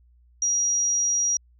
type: tone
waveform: sine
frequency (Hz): 5740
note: F8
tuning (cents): +47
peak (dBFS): -20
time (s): 0.42-1.37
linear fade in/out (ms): 2
effects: added 60 Hz sine -54 dBFS peak until 1.59 s